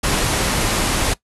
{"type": "low-pass noise", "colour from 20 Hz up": "pink", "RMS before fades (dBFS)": -19, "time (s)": [0.03, 1.14], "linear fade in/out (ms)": 10, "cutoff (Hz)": 12000, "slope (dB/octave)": 96, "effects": ["noise-tail reverb RT60 0.1 s tail -19 dB re dry"]}